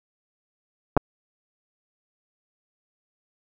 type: clicks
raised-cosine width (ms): 1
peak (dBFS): -4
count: 2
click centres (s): 0.967 / 0.974
effects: none